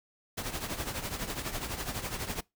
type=noise with tremolo; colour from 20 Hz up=pink; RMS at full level=-33 dBFS; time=0.37-2.41 s; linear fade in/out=10 ms; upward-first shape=triangle; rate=12 Hz; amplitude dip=75%; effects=noise-tail reverb RT60 0.2 s tail -24 dB re dry